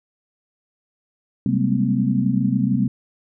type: tone cluster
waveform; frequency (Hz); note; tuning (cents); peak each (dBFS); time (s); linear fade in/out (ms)
sine; 131.1 / 192.1 / 203.1 / 229.3 / 256.5; C3 / G3 / G#3 / A#3 / C4; +4 / -35 / -38 / -28 / -34; -23; 1.46-2.88; 2
effects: none